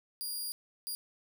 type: tone bursts at uneven times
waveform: 15% pulse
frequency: 4819 Hz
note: D8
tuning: 44 cents sharp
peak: -29 dBFS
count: 2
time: 0.21-0.52 / 0.87-0.95 s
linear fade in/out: 0 ms
effects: 11-bit